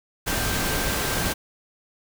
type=tone in noise; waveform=sine; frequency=1571 Hz; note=G6; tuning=3 cents sharp; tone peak=-34 dBFS; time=0.26-1.34 s; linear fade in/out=20 ms; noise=pink; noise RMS=-25 dBFS; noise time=0.26-1.34 s; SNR=-12 dB; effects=none